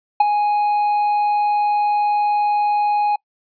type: tone with ADSR envelope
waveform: triangle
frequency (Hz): 830.6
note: G#5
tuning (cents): 0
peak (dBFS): -5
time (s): 0.2-3.16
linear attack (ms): 6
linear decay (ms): 19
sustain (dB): -8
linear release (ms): 6
effects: noise-tail reverb RT60 0.1 s tail -25 dB re dry + resampled to 11025 Hz